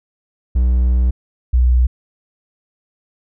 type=tone pair in turn; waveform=triangle / sine; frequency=61.74 / 61.74 Hz; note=B1 / B1; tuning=0 / 0 cents; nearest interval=unison; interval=0 cents; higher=neither; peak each=-9 dBFS; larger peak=neither; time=0.55-1.11 / 1.53-1.87 s; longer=first; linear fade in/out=10 ms; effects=none